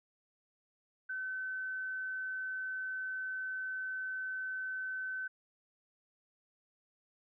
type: tone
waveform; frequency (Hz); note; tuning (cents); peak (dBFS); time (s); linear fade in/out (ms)
sine; 1524; G6; -49; -36; 1.09-5.28; 10
effects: none